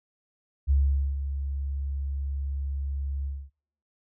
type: tone with ADSR envelope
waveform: sine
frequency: 69.3 Hz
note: C#2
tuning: in tune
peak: -18 dBFS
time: 0.67-3.5 s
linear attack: 34 ms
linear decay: 450 ms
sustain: -10 dB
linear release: 250 ms
effects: noise-tail reverb RT60 0.6 s tail -21 dB re dry